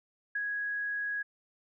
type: tone with ADSR envelope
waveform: sine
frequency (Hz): 1661.2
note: G#6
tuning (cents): 0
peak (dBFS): -29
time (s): 0.35-1.23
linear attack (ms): 6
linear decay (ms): 44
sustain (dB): -2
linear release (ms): 14
effects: none